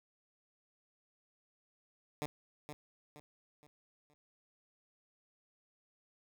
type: tone with echo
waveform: 10% pulse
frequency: 148.5 Hz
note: D3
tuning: 20 cents sharp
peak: -28 dBFS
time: 2.22-2.26 s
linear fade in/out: 0 ms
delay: 470 ms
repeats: 4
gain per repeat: -8 dB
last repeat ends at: 4.14 s
effects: none